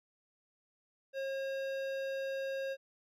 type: tone with hard clipping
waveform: sine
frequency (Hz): 540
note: C#5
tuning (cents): -45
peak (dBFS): -37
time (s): 1.13-2.77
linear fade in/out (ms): 50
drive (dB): 14
effects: none